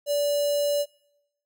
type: tone with notch filter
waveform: square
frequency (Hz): 580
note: D5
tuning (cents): -22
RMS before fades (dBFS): -24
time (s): 0.06-0.86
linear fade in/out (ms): 50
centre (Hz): 1800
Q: 0.78
effects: noise-tail reverb RT60 0.9 s tail -25 dB re dry